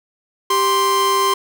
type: tone pair together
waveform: 45% pulse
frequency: 392 / 1046.5 Hz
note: G4 / C6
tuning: 0 / 0 cents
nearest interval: octave + perfect fourth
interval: 1700 cents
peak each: -20 / -15 dBFS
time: 0.5-1.34 s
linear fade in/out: 5 ms
effects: none